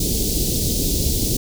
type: band-stop noise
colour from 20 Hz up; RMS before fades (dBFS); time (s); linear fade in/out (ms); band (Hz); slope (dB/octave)
pink; -20; 0-1.37; 5; 420 to 4100; 24
effects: none